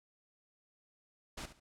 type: noise with echo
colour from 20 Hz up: pink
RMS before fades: -43 dBFS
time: 1.37-1.46 s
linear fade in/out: 10 ms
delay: 70 ms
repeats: 2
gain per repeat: -12 dB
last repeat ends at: 1.6 s
effects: low-pass 9000 Hz 12 dB/octave

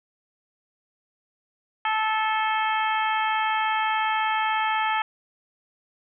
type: harmonic tone with a mistuned harmonic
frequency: 436.4 Hz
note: A4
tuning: 14 cents flat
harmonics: 2 / 3 / 4 / 5 / 6 / 7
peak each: -24 / -28 / -30 / -32 / -34 / -35 dBFS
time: 1.85-5.02 s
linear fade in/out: 2 ms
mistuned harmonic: 7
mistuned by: +60 cents
effects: none

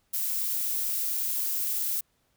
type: noise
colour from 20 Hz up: violet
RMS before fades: -29 dBFS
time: 0.13-2.01 s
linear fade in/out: 10 ms
effects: pink hiss -71 dBFS RMS until 2.36 s

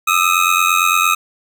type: ring-modulated tone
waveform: 25% pulse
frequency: 1265 Hz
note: D#6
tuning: 28 cents sharp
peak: -5 dBFS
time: 0.07-1.15 s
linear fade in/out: 10 ms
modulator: 44.4 Hz
effects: 7-bit

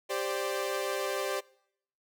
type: chord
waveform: sawtooth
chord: G suspended fourth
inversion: none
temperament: equal with one note detuned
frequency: 393.8 / 523.3 / 587.3 Hz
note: G4 / C5 / D5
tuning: +8 / 0 / 0 cents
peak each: -31 dBFS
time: 0.09-1.41 s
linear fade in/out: 20 ms
effects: noise-tail reverb RT60 0.7 s tail -23 dB re dry

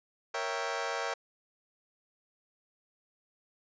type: chord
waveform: 20% pulse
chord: A# diminished seventh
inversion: none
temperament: equal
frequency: 466.2 / 554.4 / 659.3 / 784 Hz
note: A#4 / C#5 / E5 / G5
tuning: 0 / 0 / 0 / 0 cents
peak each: -33 dBFS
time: 0.34-1.14 s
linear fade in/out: 5 ms
effects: resampled to 16000 Hz

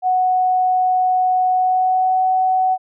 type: tone with pitch glide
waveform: sine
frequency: 739 to 748.5 Hz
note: F#5 to F#5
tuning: -2 to +20 cents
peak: -13 dBFS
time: 0.02-2.78 s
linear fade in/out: 50 ms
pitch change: +22 cents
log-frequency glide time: 1.54-2.23 s
effects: none

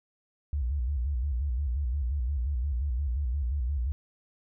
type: tone with vibrato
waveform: sine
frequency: 66 Hz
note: C2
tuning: 16 cents sharp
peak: -26 dBFS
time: 0.53-3.92 s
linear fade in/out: 0 ms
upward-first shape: square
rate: 5.7 Hz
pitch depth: 160 cents each way
effects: none

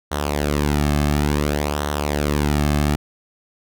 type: tone with flanger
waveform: sawtooth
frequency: 73.42 Hz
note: D2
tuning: in tune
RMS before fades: -20 dBFS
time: 0.11-2.96 s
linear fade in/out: 10 ms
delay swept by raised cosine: 0.41 to 2.11 ms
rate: 0.57 Hz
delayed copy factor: -0.65
effects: none

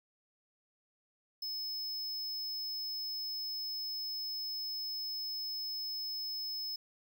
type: tone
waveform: square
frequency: 5200 Hz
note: E8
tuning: 24 cents flat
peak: -37 dBFS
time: 1.42-6.76 s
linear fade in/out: 5 ms
effects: none

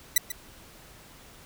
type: tone with echo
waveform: 5% pulse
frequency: 1975.5 Hz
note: B6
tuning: in tune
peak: -6 dBFS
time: 0.16-0.18 s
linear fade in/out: 5 ms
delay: 140 ms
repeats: 1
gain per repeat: -13 dB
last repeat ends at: 0.32 s
effects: pink hiss -51 dBFS RMS until 1.45 s

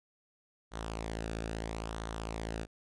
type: tone with flanger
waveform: sawtooth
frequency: 55.4 Hz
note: A1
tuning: 13 cents sharp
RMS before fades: -39 dBFS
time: 0.71-2.67 s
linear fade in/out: 50 ms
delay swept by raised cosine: 0.4 to 0.98 ms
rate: 0.75 Hz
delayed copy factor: -0.55
effects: resampled to 22050 Hz

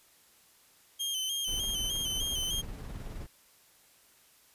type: tone with vibrato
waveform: sawtooth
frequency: 3136 Hz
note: G7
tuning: in tune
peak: -28 dBFS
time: 0.99-2.62 s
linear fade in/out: 20 ms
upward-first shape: square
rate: 3.3 Hz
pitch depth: 45 cents each way
type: noise with tremolo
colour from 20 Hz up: brown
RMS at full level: -38 dBFS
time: 1.47-3.27 s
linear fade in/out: 20 ms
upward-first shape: sine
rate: 19 Hz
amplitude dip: 40%
effects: white hiss -62 dBFS RMS until 4.54 s + resampled to 32000 Hz

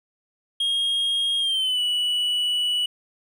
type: tone with pitch glide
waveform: triangle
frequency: 3253 to 2949 Hz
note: G#7 to F#7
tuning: -37 to -6 cents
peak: -19 dBFS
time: 0.6-2.86 s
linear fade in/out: 5 ms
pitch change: -169 cents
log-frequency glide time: 1.39-1.81 s
effects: none

